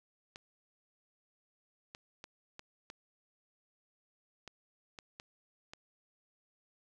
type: clicks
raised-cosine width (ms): 0.2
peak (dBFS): -29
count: 9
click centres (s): 0.359 / 1.949 / 2.241 / 2.594 / 2.901 / 4.477 / 4.988 / 5.199 / 5.735
effects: none